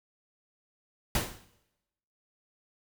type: noise with exponential decay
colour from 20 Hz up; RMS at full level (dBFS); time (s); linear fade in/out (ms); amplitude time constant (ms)
pink; -25; 1.15-1.45; 2; 65
effects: noise-tail reverb RT60 0.9 s tail -17 dB re dry